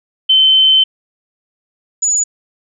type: tone pair in turn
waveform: sine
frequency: 3076 / 6905 Hz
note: G7 / A8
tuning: -33 / -34 cents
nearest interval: octave + major second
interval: 1399 cents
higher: second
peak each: -6 / -11 dBFS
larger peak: first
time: 0.29-0.84 / 2.02-2.24 s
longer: first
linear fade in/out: 10 ms
effects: none